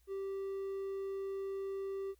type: tone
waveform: triangle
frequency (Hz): 390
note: G4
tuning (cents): -9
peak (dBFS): -35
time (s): 0.07-2.15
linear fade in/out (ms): 50
effects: added 60 Hz sine -67 dBFS peak until 2.19 s + white hiss -75 dBFS RMS until 2.19 s